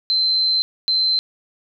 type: tone bursts at uneven times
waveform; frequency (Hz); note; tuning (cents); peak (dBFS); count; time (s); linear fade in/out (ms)
sine; 4092; C8; -39; -15; 2; 0.1-0.62 / 0.88-1.19; 0
effects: none